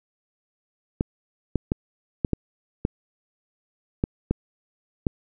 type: clicks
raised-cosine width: 3 ms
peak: -8 dBFS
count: 9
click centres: 1.009 / 1.557 / 1.719 / 2.248 / 2.333 / 2.851 / 4.039 / 4.31 / 5.068 s
effects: none